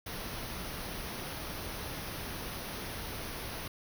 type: band-stop noise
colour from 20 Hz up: pink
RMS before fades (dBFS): -40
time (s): 0.06-3.68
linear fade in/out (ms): 5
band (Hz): 6200 to 9100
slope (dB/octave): 96
effects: none